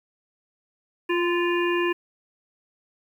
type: harmonic tone with a mistuned harmonic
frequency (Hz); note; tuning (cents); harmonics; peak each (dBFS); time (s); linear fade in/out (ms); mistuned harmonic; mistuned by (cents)
349.2; F4; 0; 1 / 3 / 5 / 7 / 8; -22 / -29 / -30 / -32 / -34; 1.09-1.93; 10; 3; -27
effects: 9-bit